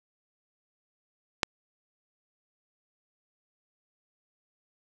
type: click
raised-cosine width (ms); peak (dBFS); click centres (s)
0.2; -5; 1.432
effects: none